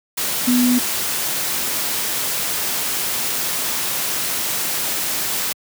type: tone in noise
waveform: sine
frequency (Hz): 246.9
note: B3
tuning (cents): 0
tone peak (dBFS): -13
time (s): 0.47-0.79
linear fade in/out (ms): 10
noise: white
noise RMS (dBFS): -22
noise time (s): 0.17-5.53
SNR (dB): +6
effects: high-pass 100 Hz 12 dB/octave